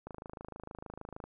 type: click train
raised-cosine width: 1 ms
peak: -29 dBFS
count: 32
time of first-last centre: 0.07-1.24 s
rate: 26.5 Hz
effects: none